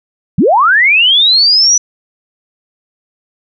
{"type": "linear sweep", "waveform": "sine", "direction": "up", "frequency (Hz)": [127.9, 5970], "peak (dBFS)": -5, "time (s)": [0.38, 1.78], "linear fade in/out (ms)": 5, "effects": []}